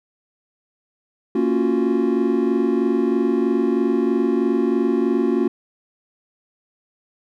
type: chord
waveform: triangle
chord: Gb major seventh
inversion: first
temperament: just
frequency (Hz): 231.2 / 277.5 / 346.9 / 370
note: Bb3 / Db4 / F4 / Gb4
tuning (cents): -14 / +2 / -12 / 0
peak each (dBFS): -20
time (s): 1.35-5.48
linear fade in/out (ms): 5
effects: none